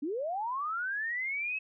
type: linear sweep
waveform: sine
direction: up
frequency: 265.1 to 2600 Hz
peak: -31 dBFS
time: 0.02-1.59 s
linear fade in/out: 10 ms
effects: none